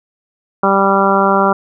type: harmonic tone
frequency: 196 Hz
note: G3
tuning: in tune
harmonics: 1 / 2 / 3 / 4 / 5 / 6 / 7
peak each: -17 / -17 / -17 / -17 / -17 / -17 / -17 dBFS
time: 0.63-1.53 s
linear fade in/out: 5 ms
effects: none